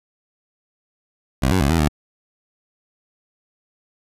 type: tone with pitch steps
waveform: 15% pulse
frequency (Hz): 66.1 / 93.4 / 69.6 / 82.6 / 75.3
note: C2 / F#2 / C#2 / E2 / D2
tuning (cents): +18 / +17 / +8 / +4 / +44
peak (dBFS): -9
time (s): 1.42-1.885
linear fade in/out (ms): 10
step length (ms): 93
effects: resampled to 32000 Hz